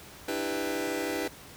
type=chord; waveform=sawtooth; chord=E minor seventh; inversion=third; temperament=just; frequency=296.7 / 329.6 / 395.6 / 494.4 Hz; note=D4 / E4 / G4 / B4; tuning=+18 / 0 / +16 / +2 cents; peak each=-31 dBFS; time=0.28-1.28 s; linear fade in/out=5 ms; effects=pink hiss -48 dBFS RMS until 1.56 s + high-pass 60 Hz 12 dB/octave